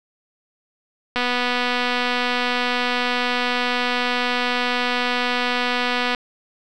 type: click train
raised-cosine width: 0.3 ms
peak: -6 dBFS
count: 1228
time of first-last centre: 1.16-6.148 s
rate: 246 Hz
effects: none